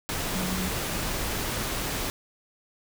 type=tone in noise; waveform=sine; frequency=185 Hz; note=F#3; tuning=in tune; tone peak=-30 dBFS; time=0.35-0.69 s; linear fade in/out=0 ms; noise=pink; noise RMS=-30 dBFS; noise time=0.09-2.1 s; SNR=-3 dB; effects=none